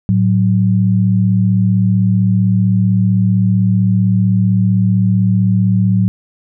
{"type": "tone pair together", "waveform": "sine", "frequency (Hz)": [110, 185.64], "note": ["A2", "F#3"], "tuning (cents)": [0, 6], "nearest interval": "major sixth", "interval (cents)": 906, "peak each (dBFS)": -12, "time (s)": [0.09, 6.08], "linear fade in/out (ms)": 0, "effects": []}